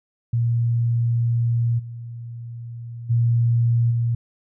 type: tone with level steps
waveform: sine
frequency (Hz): 117.6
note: A#2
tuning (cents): +16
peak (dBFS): -17 / -31 / -15 / -18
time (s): 0.33-4.15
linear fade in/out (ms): 5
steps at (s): 1.78 / 3.09 / 3.9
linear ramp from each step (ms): 20
effects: none